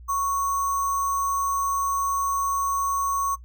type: tone with sample-and-hold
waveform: sine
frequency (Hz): 1108.7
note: C#6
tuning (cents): 0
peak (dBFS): -22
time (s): 0.08-3.36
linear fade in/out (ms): 20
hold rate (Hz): 7350
effects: noise-tail reverb RT60 0.1 s tail -17 dB re dry + added 60 Hz sine -41 dBFS peak until 3.44 s